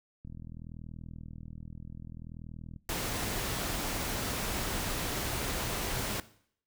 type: click train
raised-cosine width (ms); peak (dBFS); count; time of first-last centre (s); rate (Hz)
5; -33; 103; 0.25-2.762; 40.6
type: noise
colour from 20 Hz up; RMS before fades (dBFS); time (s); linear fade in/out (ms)
pink; -34; 2.89-6.2; 2
effects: noise-tail reverb RT60 0.6 s tail -17 dB re dry